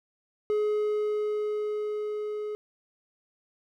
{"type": "tone with level ramp", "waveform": "triangle", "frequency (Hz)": 422, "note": "G#4", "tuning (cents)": 28, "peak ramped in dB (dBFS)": [-21, -29], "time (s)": [0.5, 2.55], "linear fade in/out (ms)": 0, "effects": []}